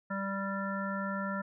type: harmonic tone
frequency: 196 Hz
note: G3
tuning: in tune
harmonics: 1 / 3 / 5 / 7 / 9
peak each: -35 / -40 / -42 / -38 / -42 dBFS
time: 0.1-1.42 s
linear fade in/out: 10 ms
effects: none